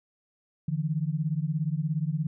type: beating tone pair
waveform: sine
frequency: 148.3 / 165.3 Hz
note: D3 / E3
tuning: +17 / +5 cents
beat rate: 17 Hz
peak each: -28 / -29 dBFS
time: 0.68-2.27 s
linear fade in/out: 5 ms
effects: none